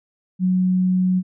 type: tone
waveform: sine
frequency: 184.1 Hz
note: F#3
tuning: 8 cents flat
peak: -15 dBFS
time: 0.39-1.23 s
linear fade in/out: 50 ms
effects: none